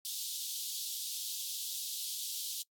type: high-pass noise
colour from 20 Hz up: pink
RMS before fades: -39 dBFS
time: 0.05-2.62 s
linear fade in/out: 0 ms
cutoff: 3300 Hz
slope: 48 dB/octave
effects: noise-tail reverb RT60 0.1 s tail -23 dB re dry + AAC 64 kbps